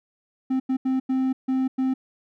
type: tone bursts at uneven times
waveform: triangle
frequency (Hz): 261.6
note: C4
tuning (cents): 0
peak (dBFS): -18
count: 6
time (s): 0.5-0.6 / 0.69-0.77 / 0.85-1 / 1.09-1.33 / 1.48-1.68 / 1.78-1.94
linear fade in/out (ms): 10
effects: none